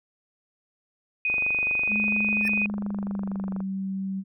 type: tone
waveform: sine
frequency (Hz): 2496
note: D#7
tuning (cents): +5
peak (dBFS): -22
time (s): 1.25-2.66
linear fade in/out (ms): 2
type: click train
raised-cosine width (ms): 1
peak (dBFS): -24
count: 57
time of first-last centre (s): 1.3-3.605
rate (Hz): 24.3
type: tone with pitch glide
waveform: sine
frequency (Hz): 210 to 192.57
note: G#3 to G3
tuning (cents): +19 to -31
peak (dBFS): -27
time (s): 1.88-4.24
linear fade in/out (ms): 50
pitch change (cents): -150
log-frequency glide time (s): 2.46-3.56
type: tone with exponential growth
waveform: square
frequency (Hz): 1788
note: A6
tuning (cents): +27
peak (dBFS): -29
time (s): 2.4-2.48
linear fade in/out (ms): 1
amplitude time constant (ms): 17
effects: none